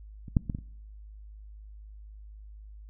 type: clicks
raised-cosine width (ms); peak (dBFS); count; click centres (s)
5; -29 / -9 / -18 / -21 / -29; 5; 0.282 / 0.368 / 0.498 / 0.549 / 0.587
effects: noise-tail reverb RT60 0.7 s tail -21 dB re dry + added 52 Hz sine -44 dBFS peak until 2.89 s